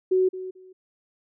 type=tone with echo; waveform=sine; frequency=372.6 Hz; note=F#4; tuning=12 cents sharp; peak=-17 dBFS; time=0.11-0.29 s; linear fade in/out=10 ms; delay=220 ms; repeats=2; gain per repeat=-14 dB; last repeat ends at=0.73 s; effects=none